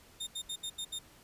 sawtooth tone bursts at uneven times, 3652 Hz, A#7, 36 cents flat, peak -33 dBFS, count 6, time 0.2-0.27 / 0.35-0.42 / 0.49-0.56 / 0.63-0.7 / 0.78-0.85 / 0.92-0.99 s, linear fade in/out 10 ms, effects pink hiss -59 dBFS RMS until 1.23 s + resampled to 32000 Hz

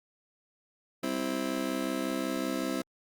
30% pulse chord, C major, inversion second, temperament just, 196.22 / 261.6 / 327 Hz, G3 / C4 / E4, +2 / 0 / -14 cents, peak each -35 / -30 / -32 dBFS, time 1.03-2.82 s, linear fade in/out 5 ms, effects Opus 48 kbps

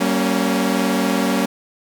sawtooth chord, G diminished, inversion none, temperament equal with one note detuned, 191.63 / 233.1 / 277.2 Hz, G3 / Bb3 / Db4, -39 / 0 / 0 cents, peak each -17 dBFS, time 0-1.46 s, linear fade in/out 10 ms, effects none

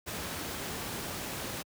pink noise, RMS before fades -37 dBFS, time 0.06-1.63 s, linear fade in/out 20 ms, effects high-pass 80 Hz 12 dB/octave

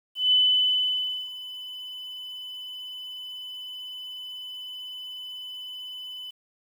sine tone with ADSR envelope, 3007 Hz, F#7, 27 cents sharp, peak -16 dBFS, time 0.15-6.31 s, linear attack 170 ms, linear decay 970 ms, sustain -19 dB, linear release 11 ms, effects 9-bit

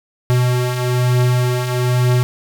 square beating tone pair, 123.47 / 124.57 Hz, B2 / B2, 0 / +15 cents, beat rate 1.1 Hz, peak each -22 / -15 dBFS, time 0.3-2.23 s, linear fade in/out 0 ms, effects none

